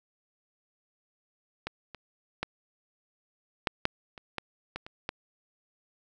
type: clicks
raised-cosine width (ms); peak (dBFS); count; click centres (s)
0.3; -17 / -26 / -14 / -9 / -8 / -28 / -16 / -19 / -27 / -15; 10; 1.67 / 1.947 / 2.43 / 3.672 / 3.854 / 4.178 / 4.383 / 4.76 / 4.865 / 5.091
effects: none